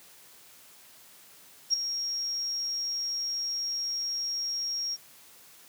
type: tone with ADSR envelope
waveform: sine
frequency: 5588 Hz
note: F8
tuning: in tune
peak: -18 dBFS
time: 1.7-4.97 s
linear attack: 36 ms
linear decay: 5 ms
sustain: -11 dB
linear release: 34 ms
effects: white hiss -54 dBFS RMS until 5.68 s + high-pass 100 Hz 12 dB/octave